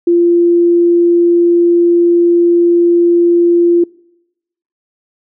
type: tone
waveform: sine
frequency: 344.8 Hz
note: F4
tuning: 22 cents flat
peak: -6 dBFS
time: 0.07-3.84 s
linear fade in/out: 5 ms
effects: noise-tail reverb RT60 0.9 s tail -25 dB re dry